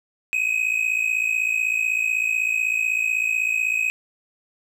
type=tone pair together; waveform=triangle; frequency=2502 / 2558 Hz; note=D#7 / D#7; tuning=+9 / +47 cents; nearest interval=unison; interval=38 cents; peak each=-21 dBFS; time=0.33-3.9 s; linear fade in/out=0 ms; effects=none